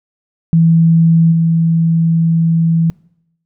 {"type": "tone with level steps", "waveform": "sine", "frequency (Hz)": 164.81, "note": "E3", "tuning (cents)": 0, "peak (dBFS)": [-6, -9], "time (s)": [0.53, 2.9], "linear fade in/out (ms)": 0, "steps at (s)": 1.31, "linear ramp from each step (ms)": 20, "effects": ["noise-tail reverb RT60 0.8 s tail -25 dB re dry"]}